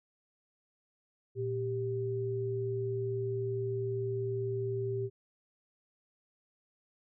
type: tone pair together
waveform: sine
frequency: 116.54 / 392 Hz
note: A#2 / G4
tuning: 0 / 0 cents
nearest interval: octave + major sixth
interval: 2100 cents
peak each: -35 / -33 dBFS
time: 1.35-5.1 s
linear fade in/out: 50 ms
effects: none